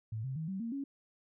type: tone with pitch steps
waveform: sine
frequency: 110 / 132.33 / 159.2 / 191.52 / 230.4 / 277.2 Hz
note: A2 / C3 / D#3 / G3 / A#3 / C#4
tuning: 0 / +20 / +40 / -40 / -20 / 0 cents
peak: -35 dBFS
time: 0.12-0.84 s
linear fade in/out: 5 ms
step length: 120 ms
effects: none